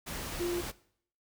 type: tone in noise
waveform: sine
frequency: 349.2 Hz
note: F4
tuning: in tune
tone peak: -30 dBFS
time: 0.39-0.62 s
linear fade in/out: 20 ms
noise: pink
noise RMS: -39 dBFS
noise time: 0.06-0.72 s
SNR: +6 dB
effects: noise-tail reverb RT60 0.6 s tail -19 dB re dry